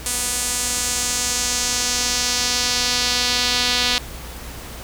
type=tone with band-pass filter sweep; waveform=sawtooth; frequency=246.1 Hz; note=B3; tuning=6 cents flat; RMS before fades=-21 dBFS; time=0.06-3.98 s; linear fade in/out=0 ms; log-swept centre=8800 to 4000 Hz; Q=1.9; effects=added 60 Hz sine -36 dBFS peak until 4.83 s + pink hiss -36 dBFS RMS until 4.83 s